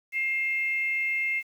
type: tone pair together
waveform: sine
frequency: 2124 / 2654 Hz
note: C7 / E7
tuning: +25 / +11 cents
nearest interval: major third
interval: 386 cents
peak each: -25 / -34 dBFS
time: 0.12-1.43 s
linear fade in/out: 50 ms
effects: 9-bit